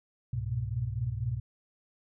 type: tone cluster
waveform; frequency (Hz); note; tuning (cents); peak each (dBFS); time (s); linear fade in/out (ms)
sine; 67.2 / 103.7 / 119.5 / 123.7; C2 / G#2 / A#2 / B2; +47 / -2 / +43 / +3; -39 / -34 / -38 / -33; 0.33-1.4; 5
effects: none